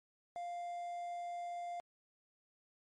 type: tone with quantisation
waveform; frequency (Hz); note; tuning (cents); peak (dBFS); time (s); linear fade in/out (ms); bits
triangle; 698.5; F5; 0; -38; 0.36-1.8; 0; 11
effects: MP3 48 kbps